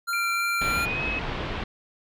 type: tone with vibrato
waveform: square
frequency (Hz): 1380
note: F6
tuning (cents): -21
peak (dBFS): -26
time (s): 0.07-0.86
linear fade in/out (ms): 20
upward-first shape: sine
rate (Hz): 3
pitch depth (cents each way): 9
type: tone with pitch glide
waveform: sine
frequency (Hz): 2363 to 2562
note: D7 to E7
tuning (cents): +10 to -50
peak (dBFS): -27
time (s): 0.13-1.19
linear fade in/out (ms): 2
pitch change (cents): +140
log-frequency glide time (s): 0.71-1.02
type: low-pass noise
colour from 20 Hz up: pink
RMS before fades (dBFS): -31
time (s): 0.61-1.64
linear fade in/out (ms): 5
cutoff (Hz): 3500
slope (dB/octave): 24
effects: none